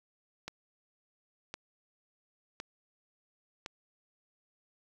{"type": "click train", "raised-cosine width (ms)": 0.2, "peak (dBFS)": -22, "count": 4, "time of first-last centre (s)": [0.48, 3.661], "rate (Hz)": 0.943, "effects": ["9-bit"]}